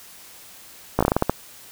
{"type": "slowing click train", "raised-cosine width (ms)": 1, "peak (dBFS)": -3, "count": 9, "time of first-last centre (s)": [0.99, 1.296], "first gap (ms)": 16, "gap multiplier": 1.24, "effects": ["white hiss -45 dBFS RMS until 1.71 s"]}